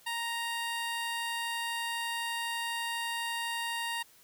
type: tone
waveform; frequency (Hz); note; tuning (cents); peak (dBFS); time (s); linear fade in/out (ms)
15% pulse; 932; A#5; -1; -26; 0.06-4.03; 10
effects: white hiss -60 dBFS RMS until 4.23 s